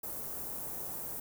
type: band-stop noise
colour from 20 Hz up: white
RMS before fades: -40 dBFS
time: 0.03-1.2 s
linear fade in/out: 5 ms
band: 800 to 13000 Hz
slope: 12 dB/octave
effects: none